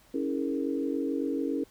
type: chord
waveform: sine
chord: A# half-diminished seventh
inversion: first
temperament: equal with one note detuned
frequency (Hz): 277.2 / 324.3 / 415.3 / 466.2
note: C#4 / E4 / G#4 / A#4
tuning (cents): 0 / -28 / 0 / 0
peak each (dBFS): -30 / -33 / -36 / -35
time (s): 0.14-1.64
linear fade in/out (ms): 5
effects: pink hiss -60 dBFS RMS until 1.7 s